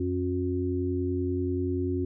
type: harmonic tone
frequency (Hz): 90.4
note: F#2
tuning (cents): -40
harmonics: 1 / 3 / 4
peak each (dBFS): -30 / -30 / -30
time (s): 0-2.05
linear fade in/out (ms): 5
effects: none